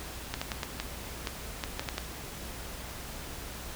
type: clicks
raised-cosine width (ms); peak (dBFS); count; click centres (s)
0.2; -14; 10; 0.34 / 0.415 / 0.518 / 0.632 / 0.8 / 1.272 / 1.638 / 1.795 / 1.888 / 1.981
effects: added 60 Hz sine -46 dBFS peak until 3.75 s + pink hiss -42 dBFS RMS until 3.75 s